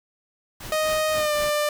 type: noise with tremolo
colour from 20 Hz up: pink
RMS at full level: -35 dBFS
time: 0.6-1.5 s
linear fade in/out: 5 ms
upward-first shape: triangle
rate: 3.9 Hz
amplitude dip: 100%
type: tone with pitch glide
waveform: sawtooth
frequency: 622.3 to 594.9 Hz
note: D#5 to D5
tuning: 0 to +22 cents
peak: -17 dBFS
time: 0.72-1.69 s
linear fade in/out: 2 ms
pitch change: -78 cents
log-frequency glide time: 1.13-1.34 s
effects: none